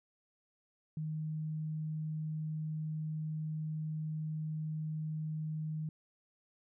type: tone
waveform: sine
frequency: 155.56 Hz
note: D#3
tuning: in tune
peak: -35 dBFS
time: 0.97-5.89 s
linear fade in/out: 2 ms
effects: none